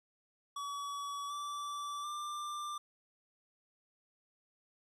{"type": "tone with pitch steps", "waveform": "square", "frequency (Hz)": [1137, 1161.6, 1186.7], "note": ["C#6", "D6", "D6"], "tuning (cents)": [44, -19, 18], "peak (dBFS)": -39, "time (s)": [0.56, 2.78], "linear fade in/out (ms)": 5, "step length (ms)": 740, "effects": ["low-pass 10000 Hz 12 dB/octave", "13-bit"]}